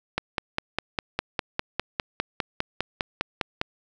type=click train; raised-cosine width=0.3 ms; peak=-8 dBFS; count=18; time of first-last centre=0.18-3.614 s; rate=4.95 Hz; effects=none